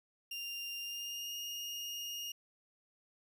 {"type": "tone with pitch glide", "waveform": "30% pulse", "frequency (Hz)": [2792, 2846], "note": ["F7", "F7"], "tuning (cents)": [-1, 32], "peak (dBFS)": -37, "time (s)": [0.31, 2.32], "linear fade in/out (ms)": 5, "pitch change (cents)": 33, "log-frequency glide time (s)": [0.79, 1.34], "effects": []}